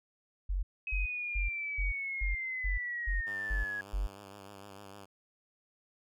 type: tone bursts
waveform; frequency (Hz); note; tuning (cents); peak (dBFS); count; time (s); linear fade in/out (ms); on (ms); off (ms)
sine; 46.25; F#1; 0; -29; 9; 0.49-4.07; 10; 140; 290
type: linear sweep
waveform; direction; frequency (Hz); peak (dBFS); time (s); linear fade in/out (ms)
sine; down; 2551 to 1661; -34; 0.87-3.81; 2
type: tone with vibrato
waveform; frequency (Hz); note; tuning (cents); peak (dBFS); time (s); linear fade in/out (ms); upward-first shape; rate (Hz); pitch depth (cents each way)
5% pulse; 99.7; G2; +30; -37; 3.26-5.06; 20; triangle; 6.6; 64
effects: none